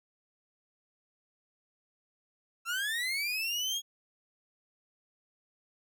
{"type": "linear sweep", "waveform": "30% pulse", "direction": "up", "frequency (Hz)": [1329, 3322], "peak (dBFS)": -28, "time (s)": [2.65, 3.82], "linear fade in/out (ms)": 50, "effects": []}